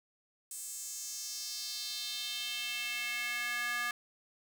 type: tone with high-pass filter sweep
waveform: square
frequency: 241 Hz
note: B3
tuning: 42 cents flat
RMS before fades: -38 dBFS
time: 0.51-3.91 s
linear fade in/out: 2 ms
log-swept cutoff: 8500 to 1500 Hz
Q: 2.9
effects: none